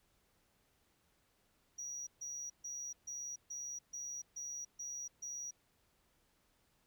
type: tone bursts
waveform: sine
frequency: 5780 Hz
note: F#8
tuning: 41 cents flat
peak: -40 dBFS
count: 9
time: 1.78-5.51 s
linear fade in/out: 10 ms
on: 290 ms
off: 140 ms
effects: tanh soft clip ceiling -39 dBFS + pink hiss -75 dBFS RMS until 6.86 s

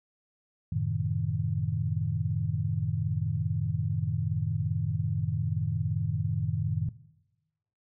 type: chord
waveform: sine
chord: F# diminished seventh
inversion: none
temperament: equal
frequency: 92.5 / 110 / 130.81 / 155.56 Hz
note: F#2 / A2 / C3 / Eb3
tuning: 0 / 0 / 0 / 0 cents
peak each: -33 / -30 / -34 / -31 dBFS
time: 0.72-6.89 s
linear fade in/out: 5 ms
effects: noise-tail reverb RT60 1.0 s tail -18 dB re dry

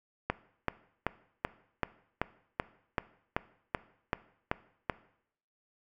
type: click train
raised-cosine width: 0.5 ms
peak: -13 dBFS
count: 13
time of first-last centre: 0.3-4.898 s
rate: 2.61 Hz
effects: noise-tail reverb RT60 0.7 s tail -18 dB re dry

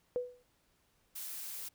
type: tone with exponential decay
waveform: sine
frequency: 493.9 Hz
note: B4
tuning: in tune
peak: -28 dBFS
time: 0.16-0.43 s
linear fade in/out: 0 ms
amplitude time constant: 57 ms
type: noise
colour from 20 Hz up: blue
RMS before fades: -43 dBFS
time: 1.15-1.69 s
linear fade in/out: 10 ms
effects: pink hiss -73 dBFS RMS until 1.74 s

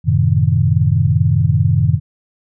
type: chord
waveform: sine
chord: F# diminished seventh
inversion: none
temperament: equal with one note detuned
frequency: 92.5 / 110.32 / 130.81 / 155.56 Hz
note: F#2 / A2 / C3 / Eb3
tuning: 0 / +5 / 0 / 0 cents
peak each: -16 dBFS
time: 0.04-2 s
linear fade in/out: 50 ms
effects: none

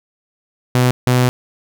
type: tone bursts at uneven times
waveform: sawtooth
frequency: 125.3 Hz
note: B2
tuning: 25 cents sharp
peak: -7 dBFS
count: 2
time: 0.75-0.91 / 1.07-1.29 s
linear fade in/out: 0 ms
effects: none

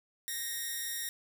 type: tone with amplitude modulation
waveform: 5% pulse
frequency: 1864.7 Hz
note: A#6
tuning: in tune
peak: -22 dBFS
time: 0.28-1.09 s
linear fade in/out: 0 ms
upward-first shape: sine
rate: 269 Hz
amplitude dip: 50%
effects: 10-bit

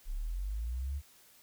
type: linear sweep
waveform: sine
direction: up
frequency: 30.87 to 73.42 Hz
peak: -33 dBFS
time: 0.05-1.02 s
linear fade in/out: 50 ms
effects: white hiss -61 dBFS RMS until 1.42 s

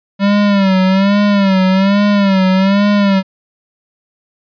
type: tone with vibrato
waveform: square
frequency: 196 Hz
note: G3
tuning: in tune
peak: -9 dBFS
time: 0.19-3.23 s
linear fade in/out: 50 ms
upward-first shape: sine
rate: 1.2 Hz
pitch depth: 83 cents each way
effects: resampled to 11025 Hz

